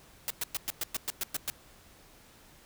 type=noise bursts; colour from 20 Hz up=white; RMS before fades=-32 dBFS; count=10; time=0.28-1.5 s; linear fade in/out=0 ms; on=23 ms; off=110 ms; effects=pink hiss -57 dBFS RMS until 2.65 s